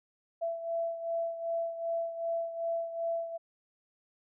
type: beating tone pair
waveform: sine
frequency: 668 / 670.6 Hz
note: E5 / E5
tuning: +23 / +30 cents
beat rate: 2.6 Hz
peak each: -32 / -38 dBFS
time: 0.41-3.38 s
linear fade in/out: 20 ms
effects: none